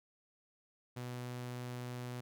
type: tone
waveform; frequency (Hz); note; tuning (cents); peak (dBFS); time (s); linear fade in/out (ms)
sawtooth; 123.47; B2; 0; -37; 0.96-2.21; 10
effects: none